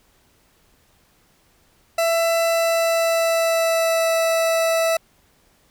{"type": "tone with pitch glide", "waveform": "40% pulse", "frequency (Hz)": [666, 657.2], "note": ["E5", "E5"], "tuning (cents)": [18, -5], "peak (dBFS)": -16, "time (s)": [1.98, 4.97], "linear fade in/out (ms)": 5, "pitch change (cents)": -23, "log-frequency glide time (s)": [2.42, 4.13], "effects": ["pink hiss -59 dBFS RMS until 5.7 s"]}